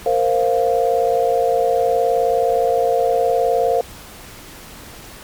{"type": "chord", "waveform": "sine", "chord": "Bb suspended second", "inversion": "none", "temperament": "equal with one note detuned", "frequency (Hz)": [464, 523.3, 698.5], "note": ["Bb4", "C5", "F5"], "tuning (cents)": [-8, 0, 0], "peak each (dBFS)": -18, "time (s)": [0.06, 3.81], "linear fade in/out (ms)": 2, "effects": ["pink hiss -38 dBFS RMS until 5.23 s", "MP3 96 kbps"]}